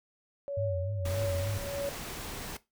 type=tone with tremolo; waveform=sine; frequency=563 Hz; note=C#5; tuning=27 cents sharp; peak=-29 dBFS; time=0.48-1.89 s; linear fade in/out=0 ms; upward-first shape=triangle; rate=1.6 Hz; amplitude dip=85%
type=tone with vibrato; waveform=sine; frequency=95.3 Hz; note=G2; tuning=48 cents flat; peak=-31 dBFS; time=0.57-1.58 s; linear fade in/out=5 ms; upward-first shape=sine; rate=3.5 Hz; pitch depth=140 cents each way
type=noise; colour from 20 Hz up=pink; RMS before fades=-40 dBFS; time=1.05-2.57 s; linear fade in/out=5 ms
effects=noise-tail reverb RT60 0.2 s tail -17 dB re dry